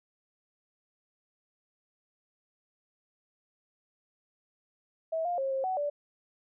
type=tone with pitch steps; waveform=sine; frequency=648 / 704 / 539 / 534 / 750 / 582 Hz; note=E5 / F5 / C#5 / C5 / F#5 / D5; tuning=-30 / +14 / -49 / +35 / +23 / -16 cents; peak=-28 dBFS; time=5.12-5.9 s; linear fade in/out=10 ms; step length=130 ms; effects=none